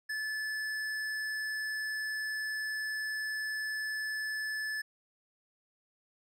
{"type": "tone with hard clipping", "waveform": "sine", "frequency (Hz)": 1735, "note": "A6", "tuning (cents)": -25, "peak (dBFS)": -35, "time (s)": [0.09, 4.82], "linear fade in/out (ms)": 10, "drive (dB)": 11, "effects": []}